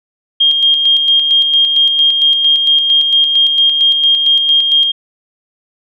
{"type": "tone with tremolo", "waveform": "sine", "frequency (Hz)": 3224, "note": "G7", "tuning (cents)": 48, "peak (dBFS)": -6, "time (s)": [0.4, 4.92], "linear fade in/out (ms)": 10, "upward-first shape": "square", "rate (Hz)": 4.4, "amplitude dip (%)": 40, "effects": []}